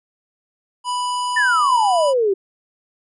harmonic tone, 987.8 Hz, B5, in tune, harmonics 1 / 3 / 5 / 7 / 9 / 10, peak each -20 / -30 / -34 / -37 / -39 / -40 dBFS, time 0.84-2.14 s, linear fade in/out 50 ms
sine exponential sweep, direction down, 1829 to 374.7 Hz, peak -14 dBFS, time 1.36-2.34 s, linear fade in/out 10 ms
effects none

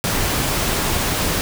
pink noise, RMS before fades -20 dBFS, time 0.04-1.41 s, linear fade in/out 0 ms, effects none

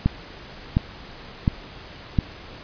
click train, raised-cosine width 5 ms, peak -5 dBFS, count 4, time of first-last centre 0.06-2.188 s, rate 1.41 Hz, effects pink hiss -41 dBFS RMS until 2.63 s + resampled to 11025 Hz

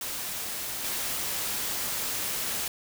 white noise with level steps, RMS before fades -34 / -31 dBFS, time 0.01-2.68 s, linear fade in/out 2 ms, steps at 0.84 s, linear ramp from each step 5 ms, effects none

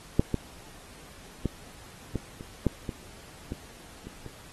clicks, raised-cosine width 3 ms, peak -6 / -12 / -13 / -13 / -26 / -9 / -19 / -19 / -27 / -28 dBFS, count 10, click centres 0.195 / 0.343 / 1.457 / 2.157 / 2.409 / 2.667 / 2.892 / 3.521 / 4.07 / 4.263 s, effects pink hiss -50 dBFS RMS until 4.52 s + AAC 32 kbps

